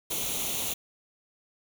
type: noise with comb filter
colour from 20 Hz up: white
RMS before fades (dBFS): -31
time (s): 0.1-0.74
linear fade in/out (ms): 10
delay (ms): 0.3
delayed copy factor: +0.7
effects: none